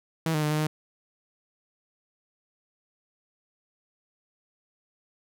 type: tone with pitch steps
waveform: sawtooth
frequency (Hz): 162 / 153 / 150.7 / 152.8 / 153.9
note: E3 / D#3 / D3 / D#3 / D#3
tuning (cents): -30 / -29 / +45 / -31 / -19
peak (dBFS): -20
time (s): 0.26-0.67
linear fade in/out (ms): 2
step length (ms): 82
effects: none